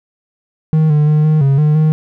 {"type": "tone with pitch steps", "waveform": "triangle", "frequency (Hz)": [156.9, 149.8, 152, 154.8, 137.4, 151.2, 155.6], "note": ["D#3", "D3", "D#3", "D#3", "C#3", "D#3", "D#3"], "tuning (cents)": [15, 35, -40, -9, -15, -49, 0], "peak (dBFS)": -6, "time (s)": [0.73, 1.92], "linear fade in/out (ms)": 0, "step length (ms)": 170, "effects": []}